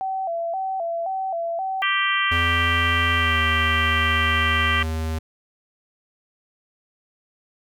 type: tone with vibrato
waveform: sine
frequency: 718 Hz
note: F5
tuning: 48 cents sharp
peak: -23 dBFS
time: 0.01-1.82 s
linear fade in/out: 0 ms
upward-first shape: square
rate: 1.9 Hz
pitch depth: 110 cents each way
type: harmonic tone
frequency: 392 Hz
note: G4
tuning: in tune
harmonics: 3 / 4 / 5 / 6 / 7 / 8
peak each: -24 / -27 / -23 / -28 / -29 / -27 dBFS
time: 1.82-4.83 s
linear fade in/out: 5 ms
type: tone with pitch glide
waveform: square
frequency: 84 to 79.88 Hz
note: E2 to D#2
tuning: +33 to +46 cents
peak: -24 dBFS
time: 2.31-5.19 s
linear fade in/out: 10 ms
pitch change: -87 cents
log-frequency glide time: 3.15-3.39 s
effects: none